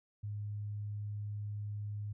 sine tone, 103.83 Hz, G#2, in tune, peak -37 dBFS, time 0.23-2.13 s, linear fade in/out 10 ms, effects none

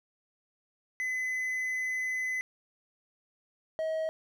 triangle tone pair in turn, 2022 / 636.9 Hz, B6 / D#5, +40 / +40 cents, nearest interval octave + minor sixth, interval 2000 cents, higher first, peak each -28 / -27 dBFS, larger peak second, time 1-2.41 / 3.79-4.09 s, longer first, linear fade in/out 0 ms, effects none

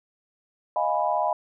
sine chord, F half-diminished seventh, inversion third, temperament equal, 622.3 / 698.5 / 830.6 / 987.8 Hz, Eb5 / F5 / Ab5 / Cb6, 0 / 0 / 0 / 0 cents, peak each -27 dBFS, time 0.76-1.33 s, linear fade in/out 2 ms, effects none

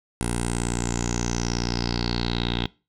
10% pulse tone with low-pass filter sweep, 58.9 Hz, A#1, 19 cents sharp, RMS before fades -26 dBFS, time 0.21-2.66 s, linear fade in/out 0 ms, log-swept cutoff 9800 to 3500 Hz, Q 8.2, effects noise-tail reverb RT60 0.3 s tail -22 dB re dry

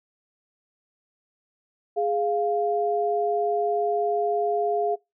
sine tone pair together, 415.3 / 698.5 Hz, G#4 / F5, 0 / 0 cents, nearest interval major sixth, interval 900 cents, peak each -24 dBFS, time 1.96-4.96 s, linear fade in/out 20 ms, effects noise-tail reverb RT60 0.2 s tail -23 dB re dry

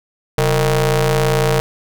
sawtooth ring-modulated tone, 162 Hz, E3, 30 cents flat, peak -6 dBFS, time 0.38-1.6 s, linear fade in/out 0 ms, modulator 295 Hz, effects none

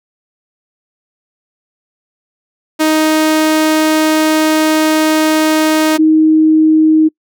sawtooth / sine tone pair in turn, 312.3 / 313.7 Hz, D#4 / D#4, +7 / +14 cents, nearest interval unison, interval 7 cents, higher second, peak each -5 dBFS, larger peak neither, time 2.79-5.98 / 5.98-7.09 s, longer first, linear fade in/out 20 ms, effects noise-tail reverb RT60 0.1 s tail -26 dB re dry

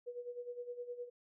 sine tone with tremolo, 486.3 Hz, B4, 27 cents flat, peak -39 dBFS, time 0.06-1.1 s, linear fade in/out 20 ms, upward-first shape sine, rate 9.7 Hz, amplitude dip 75%, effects none

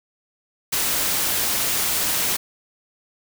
white noise, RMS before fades -22 dBFS, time 0.72-2.37 s, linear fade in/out 10 ms, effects none

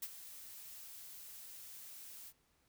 blue noise with ADSR envelope, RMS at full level -40 dBFS, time 0.02-2.33 s, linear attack 8 ms, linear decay 46 ms, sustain -12 dB, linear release 51 ms, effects pink hiss -75 dBFS RMS until 2.68 s

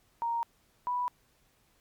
sine tone pair in turn, 932.3 / 984.9 Hz, A#5 / B5, 0 / -5 cents, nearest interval minor second, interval 95 cents, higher second, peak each -28 dBFS, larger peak neither, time 0.22-0.43 / 0.87-1.08 s, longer neither, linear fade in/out 0 ms, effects pink hiss -68 dBFS RMS until 1.8 s + MP3 96 kbps

